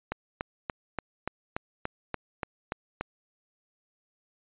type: click train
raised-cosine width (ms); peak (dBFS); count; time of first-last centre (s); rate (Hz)
0.5; -15; 11; 0.12-3.01; 3.46
effects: resampled to 8000 Hz